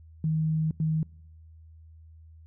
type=tone bursts at uneven times; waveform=sine; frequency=157.5 Hz; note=D#3; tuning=21 cents sharp; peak=-23 dBFS; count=2; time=0.24-0.71 / 0.8-1.03 s; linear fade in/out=2 ms; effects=noise-tail reverb RT60 0.9 s tail -25 dB re dry + added 80 Hz sine -48 dBFS peak until 2.46 s